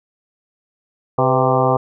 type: harmonic tone with a mistuned harmonic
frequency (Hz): 130.81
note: C3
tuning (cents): 0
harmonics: 1 / 2 / 3 / 4 / 5 / 6 / 7 / 8 / 9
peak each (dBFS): -20 / -24 / -22 / -19 / -21 / -20 / -24 / -23 / -23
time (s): 1.18-1.77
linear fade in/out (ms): 5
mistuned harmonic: 4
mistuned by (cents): -59
effects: none